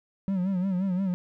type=tone with vibrato; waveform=triangle; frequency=187.3 Hz; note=F#3; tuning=21 cents sharp; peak=-22 dBFS; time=0.28-1.14 s; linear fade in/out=0 ms; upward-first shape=sine; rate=5.7 Hz; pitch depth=92 cents each way; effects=none